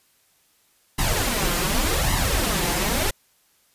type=noise with flanger; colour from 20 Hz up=pink; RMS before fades=-22 dBFS; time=0.98-3.11 s; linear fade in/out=10 ms; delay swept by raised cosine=1 to 5.8 ms; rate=0.87 Hz; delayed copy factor=+0.75; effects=white hiss -62 dBFS RMS until 3.74 s + resampled to 32000 Hz